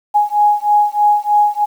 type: beating tone pair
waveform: sine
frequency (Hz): 830.6 / 833.8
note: G#5 / G#5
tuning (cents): 0 / +7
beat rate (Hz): 3.2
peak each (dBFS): -13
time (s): 0.14-1.66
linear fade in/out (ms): 20
effects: 7-bit

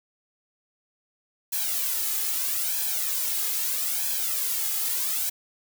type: noise with flanger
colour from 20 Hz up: blue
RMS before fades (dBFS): -27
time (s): 1.52-5.3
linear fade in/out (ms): 10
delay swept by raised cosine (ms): 1.2 to 2.4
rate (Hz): 0.78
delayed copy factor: +0.95
effects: none

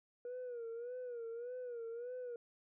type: tone with vibrato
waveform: sine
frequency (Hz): 480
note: B4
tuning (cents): -49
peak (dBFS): -40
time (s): 0.25-2.36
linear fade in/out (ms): 2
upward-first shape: sine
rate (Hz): 1.7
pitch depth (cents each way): 88
effects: tanh soft clip ceiling -40 dBFS

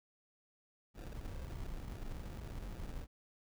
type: noise with sample-and-hold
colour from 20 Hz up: brown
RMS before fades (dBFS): -44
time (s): 0.94-3.07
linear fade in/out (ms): 50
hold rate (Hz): 1050
effects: none

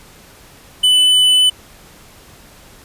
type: tone with tanh clipping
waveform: sine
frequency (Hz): 2999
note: F#7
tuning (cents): +23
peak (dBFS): -10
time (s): 0.83-1.5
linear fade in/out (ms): 10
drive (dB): 10
effects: pink hiss -43 dBFS RMS until 2.84 s + resampled to 32000 Hz

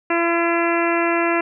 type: harmonic tone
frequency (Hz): 338.8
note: E4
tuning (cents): +48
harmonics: 1 / 2 / 3 / 4 / 5 / 6 / 7 / 8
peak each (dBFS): -20 / -23 / -25 / -26 / -27 / -28 / -28 / -29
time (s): 0.1-1.41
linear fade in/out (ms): 5
effects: none

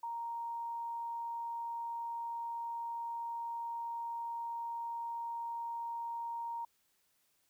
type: tone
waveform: sine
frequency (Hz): 932.3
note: A#5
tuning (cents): 0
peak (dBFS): -37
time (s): 0.03-6.65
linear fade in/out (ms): 5
effects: white hiss -75 dBFS RMS until 7.49 s

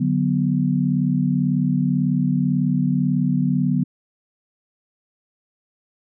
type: chord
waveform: sine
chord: B minor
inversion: first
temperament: equal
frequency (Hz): 146.83 / 185 / 246.9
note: D3 / F#3 / B3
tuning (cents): 0 / 0 / 0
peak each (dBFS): -21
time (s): 0-3.84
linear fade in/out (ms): 10
effects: none

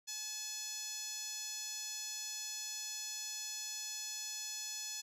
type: tone with band-pass filter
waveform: 10% pulse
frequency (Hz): 858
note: A5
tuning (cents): -44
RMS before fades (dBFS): -43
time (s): 0.07-5.02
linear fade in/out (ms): 20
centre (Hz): 7200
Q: 3.3
effects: none

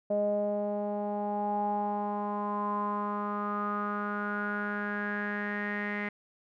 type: tone with low-pass filter sweep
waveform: sawtooth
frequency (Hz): 206.2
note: G#3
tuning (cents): -12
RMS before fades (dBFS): -32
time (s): 0.1-6.09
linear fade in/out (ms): 5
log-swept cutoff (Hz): 610 to 2000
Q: 9
effects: none

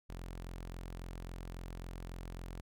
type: tone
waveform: sawtooth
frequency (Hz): 43.65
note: F1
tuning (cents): 0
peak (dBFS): -39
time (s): 0.09-2.61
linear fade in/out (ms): 10
effects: none

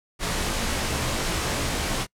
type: noise with comb filter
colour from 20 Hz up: pink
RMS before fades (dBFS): -26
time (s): 0.19-2.07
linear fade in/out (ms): 50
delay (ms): 20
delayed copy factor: -0.75
effects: noise-tail reverb RT60 0.1 s tail -26 dB re dry + low-pass 10000 Hz 12 dB/octave

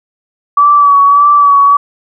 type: tone with vibrato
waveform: sine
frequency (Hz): 1145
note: D6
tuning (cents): -44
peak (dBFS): -3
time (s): 0.57-1.77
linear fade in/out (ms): 5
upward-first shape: sine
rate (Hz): 1.7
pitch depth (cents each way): 33
effects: none

